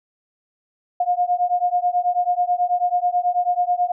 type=beating tone pair; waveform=sine; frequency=709 / 718.2 Hz; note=F5 / F5; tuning=+26 / +48 cents; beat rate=9.2 Hz; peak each=-20 dBFS; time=1-3.92 s; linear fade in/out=5 ms; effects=none